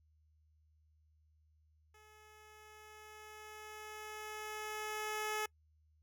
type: tone with level ramp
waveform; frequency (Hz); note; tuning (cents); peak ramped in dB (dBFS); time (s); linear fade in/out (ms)
10% pulse; 427.8; A4; -49; -53 to -27; 1.94-5.46; 5
effects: noise-tail reverb RT60 0.1 s tail -26 dB re dry + added 77 Hz sine -68 dBFS peak until 6.02 s